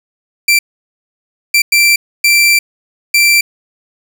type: tone bursts at uneven times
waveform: sawtooth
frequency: 2349 Hz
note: D7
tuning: in tune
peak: -3 dBFS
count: 5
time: 0.48-0.59 / 1.54-1.62 / 1.72-1.96 / 2.24-2.59 / 3.14-3.41 s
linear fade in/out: 5 ms
effects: none